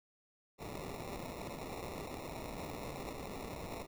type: noise with sample-and-hold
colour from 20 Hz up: blue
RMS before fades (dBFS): -44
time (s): 0.58-3.87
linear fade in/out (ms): 50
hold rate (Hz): 1575
effects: none